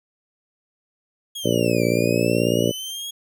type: linear two-way sweep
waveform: sawtooth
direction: down then up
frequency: 3322 to 2300 to 3322 Hz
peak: -26 dBFS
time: 1.35-3.11 s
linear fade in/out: 10 ms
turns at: 1.85 s
type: harmonic tone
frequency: 58.27 Hz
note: A#1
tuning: in tune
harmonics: 2 / 3 / 4 / 5 / 6 / 7 / 8 / 9 / 10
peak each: -26 / -26 / -26 / -26 / -26 / -26 / -26 / -26 / -26 dBFS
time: 1.44-2.72 s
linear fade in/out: 20 ms
effects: none